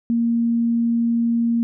sine tone, 233.1 Hz, A#3, in tune, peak -16 dBFS, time 0.1-1.63 s, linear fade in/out 0 ms, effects none

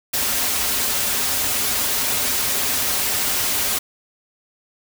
white noise with comb filter, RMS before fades -21 dBFS, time 0.13-3.79 s, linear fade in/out 10 ms, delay 6 ms, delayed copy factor -0.55, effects none

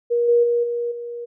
sine tone with level steps, 475.4 Hz, A#4, 34 cents sharp, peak -16 / -12 / -16 / -21 / -28 dBFS, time 0.1-1.26 s, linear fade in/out 20 ms, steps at 0.28 / 0.43 / 0.63 / 0.91 s, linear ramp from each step 10 ms, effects none

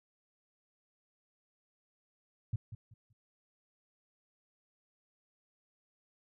sine tone with echo, 110 Hz, A2, in tune, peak -29 dBFS, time 2.53-2.56 s, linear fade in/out 5 ms, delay 190 ms, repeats 3, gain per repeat -12 dB, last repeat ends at 3.13 s, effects none

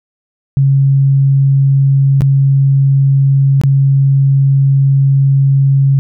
sine tone with dropouts, 137.1 Hz, C#3, 19 cents flat, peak -6 dBFS, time 0.57-5.99 s, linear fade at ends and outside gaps 0 ms, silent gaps 2.208-2.219 / 3.614-3.636 s, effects none

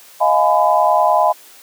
sine chord, F half-diminished seventh, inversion third, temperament just, 628.6 / 698.5 / 838.1 / 1005.8 Hz, Eb5 / F5 / Ab5 / Cb6, +18 / 0 / +16 / +31 cents, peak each -16 dBFS, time 0.2-1.33 s, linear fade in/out 20 ms, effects white hiss -43 dBFS RMS until 1.62 s + high-pass 300 Hz 12 dB/octave

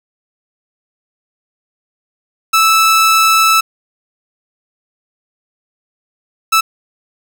sawtooth tone bursts at uneven times, 1313 Hz, E6, 7 cents flat, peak -4 dBFS, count 2, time 2.53-3.61 / 6.52-6.61 s, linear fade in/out 10 ms, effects none

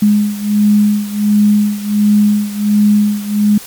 sine beating tone pair, 207.7 / 209.1 Hz, G#3 / G#3, 0 / +12 cents, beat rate 1.4 Hz, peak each -10 / -13 dBFS, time 0.02-3.58 s, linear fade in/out 5 ms, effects white hiss -32 dBFS RMS until 3.66 s + MP3 96 kbps

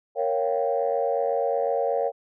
sine chord, G half-diminished seventh, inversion first, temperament equal, 466.2 / 554.4 / 698.5 / 784 Hz, Bb4 / Db5 / F5 / G5, 0 / 0 / 0 / 0 cents, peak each -26 / -25 / -28 / -30 dBFS, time 0.15-2.12 s, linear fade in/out 50 ms, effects tanh soft clip ceiling -12 dBFS

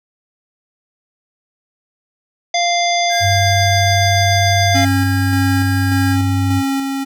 harmonic tone, 695 Hz, F5, 9 cents flat, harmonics 1 / 3 / 5 / 7 / 9, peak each -15 / -20 / -22 / -23 / -25 dBFS, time 2.54-4.85 s, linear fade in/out 5 ms
square tone, 1624 Hz, G#6, 39 cents flat, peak -24 dBFS, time 3.09-6.17 s, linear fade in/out 50 ms
sine tone with vibrato, 98 Hz, G2, in tune, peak -14 dBFS, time 3.2-6.63 s, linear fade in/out 50 ms, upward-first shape sine, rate 20 Hz, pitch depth 14 cents each way
square tone with tremolo, 272.2 Hz, C#4, 31 cents flat, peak -16 dBFS, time 4.74-7.05 s, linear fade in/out 20 ms, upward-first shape square, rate 1.7 Hz, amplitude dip 30%
effects none

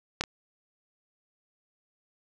clicks, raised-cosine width 0.2 ms, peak -8 / -19 dBFS, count 2, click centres 0.21 / 0.238 s, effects none

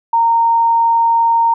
sine tone, 923 Hz, A#5, 17 cents flat, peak -9 dBFS, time 0.13-1.54 s, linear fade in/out 5 ms, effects none

